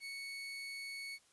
30% pulse tone, 2217 Hz, C#7, in tune, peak -40 dBFS, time 0-1.19 s, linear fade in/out 50 ms, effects white hiss -69 dBFS RMS until 1.32 s + resampled to 24000 Hz

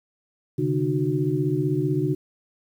sine tone cluster, 133.7 / 149.4 / 304.2 / 369.4 Hz, C3 / D3 / D#4 / F#4, +38 / +30 / -39 / -3 cents, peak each -26 dBFS, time 0.58-2.15 s, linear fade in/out 10 ms, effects 9-bit

